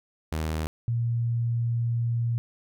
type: tone pair in turn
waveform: sawtooth / sine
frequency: 78.7 / 117.51 Hz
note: D#2 / A#2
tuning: +20 / +14 cents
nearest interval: perfect fifth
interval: 694 cents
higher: second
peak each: -23 dBFS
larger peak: neither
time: 0.32-0.67 / 0.88-2.38 s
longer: second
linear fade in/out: 0 ms
effects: none